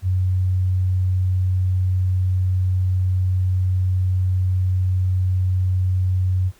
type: tone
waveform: sine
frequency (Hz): 92.5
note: F#2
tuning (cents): 0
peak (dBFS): -16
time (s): 0.02-6.52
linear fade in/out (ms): 50
effects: pink hiss -54 dBFS RMS until 6.59 s